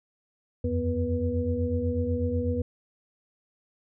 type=tone cluster; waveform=sine; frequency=83.5 / 91.6 / 245.9 / 487.1 Hz; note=E2 / F#2 / B3 / B4; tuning=+23 / -17 / -7 / -24 cents; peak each=-30 dBFS; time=0.64-2.62 s; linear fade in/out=5 ms; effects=none